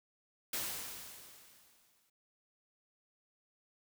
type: noise with exponential decay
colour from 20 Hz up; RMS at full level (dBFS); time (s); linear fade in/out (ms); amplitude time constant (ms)
white; -36; 0.53-2.1; 5; 340
effects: none